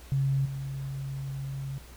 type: tone with level steps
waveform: sine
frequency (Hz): 136.4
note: C#3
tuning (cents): -28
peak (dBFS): -23 / -32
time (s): 0.12-1.78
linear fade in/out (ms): 0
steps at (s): 0.45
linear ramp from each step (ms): 10
effects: added 60 Hz sine -47 dBFS peak until 1.96 s + pink hiss -52 dBFS RMS until 1.96 s